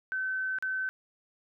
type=tone with dropouts; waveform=sine; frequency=1529 Hz; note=G6; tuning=44 cents flat; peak=-29 dBFS; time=0.12-0.89 s; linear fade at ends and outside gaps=0 ms; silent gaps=0.586-0.625 s; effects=none